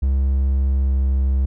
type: tone with pitch glide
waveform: triangle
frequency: 67.2 to 66.58 Hz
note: C2 to C2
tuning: +47 to +31 cents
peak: -13 dBFS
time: 0.02-1.46 s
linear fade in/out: 10 ms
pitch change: -16 cents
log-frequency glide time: 0.79-0.93 s
effects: none